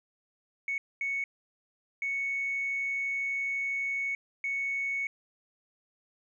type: tone bursts at uneven times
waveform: sine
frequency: 2217 Hz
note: C#7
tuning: in tune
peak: -28 dBFS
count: 4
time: 0.68-0.78 / 1.01-1.24 / 2.02-4.15 / 4.44-5.07 s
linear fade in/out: 2 ms
effects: tanh soft clip ceiling -24 dBFS